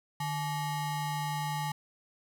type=ring-modulated tone; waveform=square; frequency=504 Hz; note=B4; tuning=35 cents sharp; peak=-29 dBFS; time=0.2-1.72 s; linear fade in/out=5 ms; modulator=353 Hz; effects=none